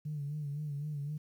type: tone with vibrato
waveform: sine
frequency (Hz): 146.83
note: D3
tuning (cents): 0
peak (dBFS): -34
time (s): 0.05-1.18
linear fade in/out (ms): 10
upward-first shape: sine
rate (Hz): 3.9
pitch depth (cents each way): 65
effects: tanh soft clip ceiling -30 dBFS + 11-bit